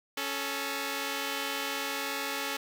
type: tone pair together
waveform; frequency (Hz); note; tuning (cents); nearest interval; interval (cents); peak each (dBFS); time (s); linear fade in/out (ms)
5% pulse; 277.2 / 435.7; C#4 / A4; 0 / -17; minor sixth; 783; -23; 0.17-2.57; 5
effects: none